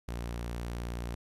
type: tone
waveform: sawtooth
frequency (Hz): 58.9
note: A#1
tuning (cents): +19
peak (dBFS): -31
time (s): 0.08-1.15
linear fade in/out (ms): 5
effects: resampled to 32000 Hz + 12-bit